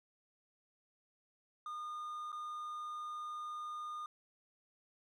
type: tone with dropouts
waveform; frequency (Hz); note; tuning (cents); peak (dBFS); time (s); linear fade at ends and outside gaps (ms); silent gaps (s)
triangle; 1219; D#6; -36; -39; 1.66-4.06; 2; 2.319-2.327
effects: none